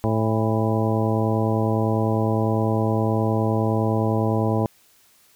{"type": "harmonic tone with a mistuned harmonic", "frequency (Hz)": 109.8, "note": "A2", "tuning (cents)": -3, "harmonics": [1, 2, 3, 4, 5, 6, 7, 9], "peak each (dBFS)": [-22, -25, -27, -28, -29, -30, -30, -32], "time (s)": [0.04, 4.66], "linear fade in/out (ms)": 0, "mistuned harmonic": 7, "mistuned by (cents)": 81, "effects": ["white hiss -57 dBFS RMS until 5.35 s"]}